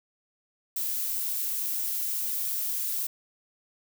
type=noise; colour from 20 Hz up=violet; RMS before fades=-30 dBFS; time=0.76-3.07 s; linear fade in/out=5 ms; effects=none